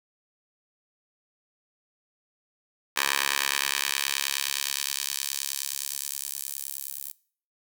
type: tone with high-pass filter sweep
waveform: 10% pulse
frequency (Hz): 69.6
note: C#2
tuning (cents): +8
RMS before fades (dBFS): -30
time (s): 2.96-7.12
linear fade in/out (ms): 10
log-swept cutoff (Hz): 1500 to 12000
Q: 0.8
effects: noise-tail reverb RT60 0.5 s tail -22 dB re dry